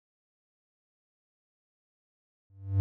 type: tone with exponential growth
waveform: triangle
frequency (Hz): 97.6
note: G2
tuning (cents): -7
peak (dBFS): -17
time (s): 2.5-2.8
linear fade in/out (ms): 0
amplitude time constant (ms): 64
effects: none